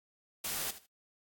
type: noise with echo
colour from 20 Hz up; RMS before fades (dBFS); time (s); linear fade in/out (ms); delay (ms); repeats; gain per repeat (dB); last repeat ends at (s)
white; -36; 0.44-0.71; 5; 76; 2; -14; 0.862
effects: AAC 64 kbps